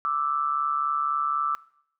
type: tone pair together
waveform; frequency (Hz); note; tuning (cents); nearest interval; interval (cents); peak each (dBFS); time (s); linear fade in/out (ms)
sine; 1174.6 / 1318.5; D6 / E6; 0 / 0; major second; 200; -26 / -26; 0.05-1.55; 0
effects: noise-tail reverb RT60 0.7 s tail -22 dB re dry